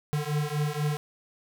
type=beating tone pair; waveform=square; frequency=146.83 / 150.93 Hz; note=D3 / D3; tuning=0 / +48 cents; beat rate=4.1 Hz; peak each=-30 dBFS; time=0.13-0.97 s; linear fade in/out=0 ms; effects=none